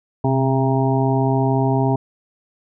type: harmonic tone with a mistuned harmonic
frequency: 133.8 Hz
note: C3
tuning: 39 cents sharp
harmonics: 1 / 2 / 3 / 5 / 6 / 7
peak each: -18 / -21 / -23 / -25 / -26 / -26 dBFS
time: 0.24-1.96 s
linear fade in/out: 5 ms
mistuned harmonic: 1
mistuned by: -50 cents
effects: none